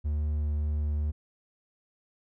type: tone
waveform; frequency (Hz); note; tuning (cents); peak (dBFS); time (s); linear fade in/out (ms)
triangle; 74.8; D2; +32; -24; 0.04-1.12; 20
effects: none